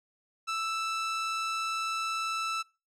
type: tone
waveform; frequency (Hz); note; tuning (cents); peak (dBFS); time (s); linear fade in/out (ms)
sawtooth; 1321; E6; +3; -26; 0.47-2.63; 20
effects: noise-tail reverb RT60 0.3 s tail -24 dB re dry + low-pass 7000 Hz 12 dB/octave